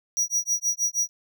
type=tone with tremolo; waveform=square; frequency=5790 Hz; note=F#8; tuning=38 cents flat; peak=-20 dBFS; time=0.17-1.09 s; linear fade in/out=0 ms; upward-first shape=sine; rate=6.3 Hz; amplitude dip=100%; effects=none